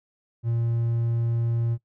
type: tone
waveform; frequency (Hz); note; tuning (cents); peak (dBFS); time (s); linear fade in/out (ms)
triangle; 116.54; A#2; 0; -20; 0.43-1.78; 50
effects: noise-tail reverb RT60 0.1 s tail -20 dB re dry